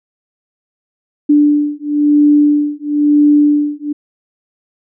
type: beating tone pair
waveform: sine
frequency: 293.7 / 294.7 Hz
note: D4 / D4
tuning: 0 / +6 cents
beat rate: 1 Hz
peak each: -11 dBFS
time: 1.29-3.93 s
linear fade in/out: 10 ms
effects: none